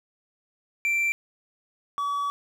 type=tone pair in turn; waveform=triangle; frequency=2349 / 1139.7 Hz; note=D7 / C#6; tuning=0 / +48 cents; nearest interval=octave + minor second; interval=1252 cents; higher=first; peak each=-20 / -23 dBFS; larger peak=first; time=0.85-1.12 / 1.98-2.3 s; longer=second; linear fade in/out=0 ms; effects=10-bit